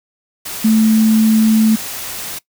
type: tone in noise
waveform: sine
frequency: 220 Hz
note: A3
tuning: in tune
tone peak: -8 dBFS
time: 0.64-1.76 s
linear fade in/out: 10 ms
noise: white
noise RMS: -26 dBFS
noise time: 0.45-2.39 s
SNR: +15 dB
effects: noise-tail reverb RT60 0.1 s tail -20 dB re dry